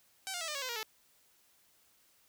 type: tone with pitch steps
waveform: 5% pulse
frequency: 768 / 708.3 / 653.3 / 602.6 / 555.8 / 512.6 / 472.8 / 436 Hz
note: G5 / F5 / E5 / D5 / C#5 / C5 / A#4 / A4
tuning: -36 / +24 / -16 / +44 / +4 / -36 / +24 / -16 cents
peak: -25 dBFS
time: 0.27-0.83 s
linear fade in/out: 0 ms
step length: 70 ms
effects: white hiss -68 dBFS RMS until 2.28 s